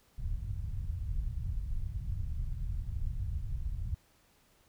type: low-pass noise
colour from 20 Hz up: pink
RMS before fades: -35 dBFS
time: 0.18-3.95 s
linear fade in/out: 5 ms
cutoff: 110 Hz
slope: 24 dB/octave
effects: pink hiss -67 dBFS RMS until 4.68 s